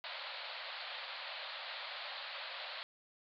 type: band-pass noise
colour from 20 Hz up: white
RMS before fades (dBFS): -45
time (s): 0.04-2.83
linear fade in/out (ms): 0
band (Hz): 520 to 4500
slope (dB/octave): 96
effects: none